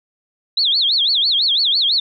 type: tone with vibrato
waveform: sine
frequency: 3785 Hz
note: A#7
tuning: 26 cents sharp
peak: -13 dBFS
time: 0.57-2 s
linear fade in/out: 5 ms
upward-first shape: sine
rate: 6 Hz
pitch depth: 290 cents each way
effects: none